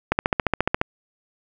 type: click train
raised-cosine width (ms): 0.5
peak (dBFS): -3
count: 11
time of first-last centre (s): 0.12-0.814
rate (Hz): 14.4
effects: none